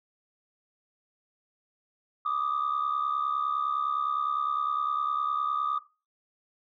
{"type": "tone pair together", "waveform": "sine", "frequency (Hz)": [1174.7, 1244.5], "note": ["D6", "D#6"], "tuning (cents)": [0, 0], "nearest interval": "minor second", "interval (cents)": 100, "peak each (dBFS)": -28, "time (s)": [2.25, 5.79], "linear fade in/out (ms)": 10, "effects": ["noise-tail reverb RT60 0.3 s tail -18 dB re dry", "tanh soft clip ceiling -21 dBFS"]}